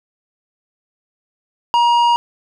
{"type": "tone with tanh clipping", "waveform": "sine", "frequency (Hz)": 949, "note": "A#5", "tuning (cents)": 31, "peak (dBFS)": -12, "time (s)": [1.74, 2.16], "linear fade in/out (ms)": 0, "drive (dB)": 10, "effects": []}